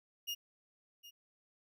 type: tone with echo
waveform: 35% pulse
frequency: 2846 Hz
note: F7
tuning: 32 cents sharp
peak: -35 dBFS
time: 0.27-0.35 s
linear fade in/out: 20 ms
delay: 760 ms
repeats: 1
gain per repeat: -15 dB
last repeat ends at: 1.11 s
effects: none